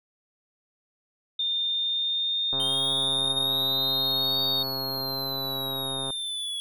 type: tone with pitch glide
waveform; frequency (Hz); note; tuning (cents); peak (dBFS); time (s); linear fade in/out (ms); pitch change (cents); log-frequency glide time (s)
sine; 3621 to 3710; A7 to A#7; +49 to -9; -24; 1.39-4.63; 5; +42; 1.68-3.82
type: click train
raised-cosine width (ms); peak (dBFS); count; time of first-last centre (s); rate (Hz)
1; -22; 480; 2.53-6.105; 134
type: linear two-way sweep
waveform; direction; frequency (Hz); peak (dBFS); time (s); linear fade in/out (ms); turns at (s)
square; up then down; 3144 to 4494 to 3360; -30; 2.6-6.6; 0; 4.44
effects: none